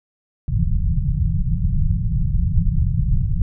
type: low-pass noise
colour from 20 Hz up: pink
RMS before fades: -18 dBFS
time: 0.48-3.42 s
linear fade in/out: 2 ms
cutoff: 180 Hz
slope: 96 dB/octave
effects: none